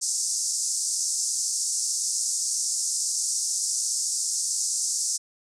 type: band-pass noise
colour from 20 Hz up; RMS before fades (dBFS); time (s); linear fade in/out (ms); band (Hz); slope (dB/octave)
white; -27; 0.01-5.18; 20; 5200 to 8900; 48
effects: none